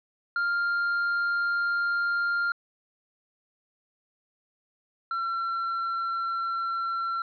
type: tone pair in turn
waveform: triangle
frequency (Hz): 1398 / 1356.6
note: F6 / E6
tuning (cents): +1 / +49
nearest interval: minor second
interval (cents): 52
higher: first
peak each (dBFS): -22 / -25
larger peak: first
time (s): 0.36-2.52 / 5.11-7.22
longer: first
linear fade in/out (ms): 2
effects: resampled to 11025 Hz